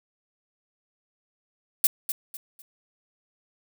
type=noise with echo; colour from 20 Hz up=violet; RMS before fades=-18 dBFS; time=1.84-1.87 s; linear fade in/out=2 ms; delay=250 ms; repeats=3; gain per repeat=-10 dB; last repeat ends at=2.62 s; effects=none